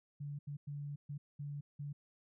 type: tone bursts at uneven times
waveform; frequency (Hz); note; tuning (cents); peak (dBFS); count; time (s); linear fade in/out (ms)
sine; 144.2; D3; -31; -40; 6; 0.2-0.39 / 0.47-0.57 / 0.67-0.96 / 1.09-1.18 / 1.39-1.61 / 1.79-1.93; 10
effects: none